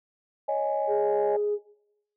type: chord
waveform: sine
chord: C# suspended second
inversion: none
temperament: equal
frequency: 554.4 / 622.3 / 830.6 Hz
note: C#5 / D#5 / G#5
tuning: 0 / 0 / 0 cents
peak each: -28 dBFS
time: 0.48-1.37 s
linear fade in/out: 10 ms
type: tone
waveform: sine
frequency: 415.3 Hz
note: G#4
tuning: in tune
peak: -23 dBFS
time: 0.87-1.59 s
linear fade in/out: 50 ms
effects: noise-tail reverb RT60 0.8 s tail -20 dB re dry + tanh soft clip ceiling -15 dBFS